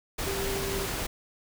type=tone in noise; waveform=sine; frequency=392 Hz; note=G4; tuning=in tune; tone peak=-32 dBFS; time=0.26-0.86 s; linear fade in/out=10 ms; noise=pink; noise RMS=-32 dBFS; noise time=0.18-1.07 s; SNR=-3 dB; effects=none